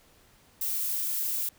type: noise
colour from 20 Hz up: violet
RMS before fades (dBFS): -30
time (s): 0.61-1.49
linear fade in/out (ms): 5
effects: pink hiss -60 dBFS RMS until 1.58 s